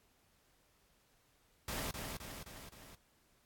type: noise with echo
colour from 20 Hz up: pink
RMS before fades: -40 dBFS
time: 1.68-1.91 s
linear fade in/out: 2 ms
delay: 260 ms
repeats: 4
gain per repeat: -4 dB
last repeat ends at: 2.95 s
effects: pink hiss -72 dBFS RMS until 3.45 s + AAC 64 kbps